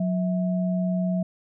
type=tone pair together; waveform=sine; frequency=182.12 / 649 Hz; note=F#3 / E5; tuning=-27 / -27 cents; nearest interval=octave + minor seventh; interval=2200 cents; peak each=-22 / -31 dBFS; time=0-1.23 s; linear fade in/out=5 ms; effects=none